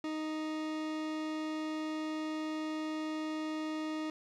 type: tone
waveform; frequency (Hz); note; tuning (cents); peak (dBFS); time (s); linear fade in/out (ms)
40% pulse; 311.1; D#4; 0; -34; 0.04-4.1; 2
effects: low-pass 5000 Hz 12 dB/octave + 11-bit